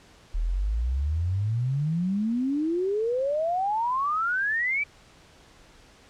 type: exponential sweep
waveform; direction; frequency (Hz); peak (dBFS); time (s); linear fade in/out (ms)
sine; up; 37.87 to 2349; -23; 0.34-4.84; 10
effects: pink hiss -54 dBFS RMS until 6.09 s + low-pass 7000 Hz 12 dB/octave